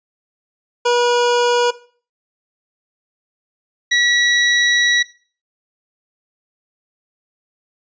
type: tone pair in turn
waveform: 25% pulse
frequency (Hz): 483 / 1932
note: B4 / B6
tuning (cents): -39 / -39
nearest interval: 2 octaves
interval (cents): 2400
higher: second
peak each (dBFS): -9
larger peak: neither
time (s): 0.85-1.71 / 3.91-5.03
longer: second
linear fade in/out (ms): 10
effects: noise-tail reverb RT60 0.4 s tail -17 dB re dry + resampled to 16000 Hz